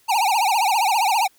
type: tone with vibrato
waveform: square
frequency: 841 Hz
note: G#5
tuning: 22 cents sharp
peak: -17 dBFS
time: 0.08-1.28 s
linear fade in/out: 20 ms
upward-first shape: triangle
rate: 15 Hz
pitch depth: 240 cents each way
effects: white hiss -58 dBFS RMS until 1.38 s